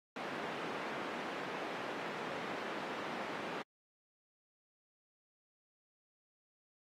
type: band-pass noise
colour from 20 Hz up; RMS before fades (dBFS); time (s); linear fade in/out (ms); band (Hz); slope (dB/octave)
pink; -42; 0.16-3.62; 2; 260 to 2100; 12
effects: high-pass 150 Hz 12 dB/octave + AAC 48 kbps